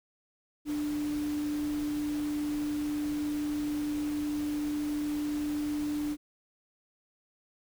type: tone in noise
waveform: sine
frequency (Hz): 296.5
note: D4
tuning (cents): +17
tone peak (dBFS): -29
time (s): 0.65-6.17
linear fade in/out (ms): 50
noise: pink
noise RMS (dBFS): -45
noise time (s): 0.65-6.17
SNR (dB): +13
effects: none